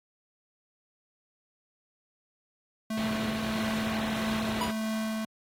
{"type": "tone with tremolo", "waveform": "square", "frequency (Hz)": 219.5, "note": "A3", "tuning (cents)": -4, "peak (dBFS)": -29, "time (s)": [2.9, 5.25], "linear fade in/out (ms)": 5, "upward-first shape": "triangle", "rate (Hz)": 1.6, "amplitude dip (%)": 25}
{"type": "low-pass noise", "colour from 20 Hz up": "pink", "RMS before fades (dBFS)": -35, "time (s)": [2.97, 4.71], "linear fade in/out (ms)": 5, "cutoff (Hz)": 4400, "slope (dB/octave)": 96}
{"type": "tone with exponential decay", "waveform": "square", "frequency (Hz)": 978, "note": "B5", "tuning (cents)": -17, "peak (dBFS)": -27, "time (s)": [4.61, 4.86], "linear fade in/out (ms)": 2, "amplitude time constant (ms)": 53}
{"effects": ["high-pass 80 Hz 12 dB/octave", "AAC 48 kbps"]}